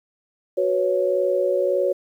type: chord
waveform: sine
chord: F# suspended fourth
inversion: none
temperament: just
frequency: 370 / 493.3 / 555 Hz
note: F#4 / B4 / C#5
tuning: 0 / -2 / +2 cents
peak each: -23 / -25 / -20 dBFS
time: 0.57-1.93 s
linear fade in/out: 10 ms
effects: 9-bit